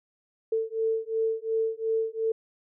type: beating tone pair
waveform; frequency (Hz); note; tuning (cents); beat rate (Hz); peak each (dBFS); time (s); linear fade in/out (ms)
sine; 445.2 / 448; A4 / A4; +20 / +31; 2.8; -28 / -28; 0.52-2.32; 5
effects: none